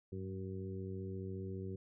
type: harmonic tone with a mistuned harmonic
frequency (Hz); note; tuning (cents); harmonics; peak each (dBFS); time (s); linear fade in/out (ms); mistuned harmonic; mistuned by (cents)
94.6; F#2; +39; 1 / 2 / 3 / 4 / 5; -43 / -46 / -52 / -46 / -54; 0.12-1.76; 5; 1; +48
effects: none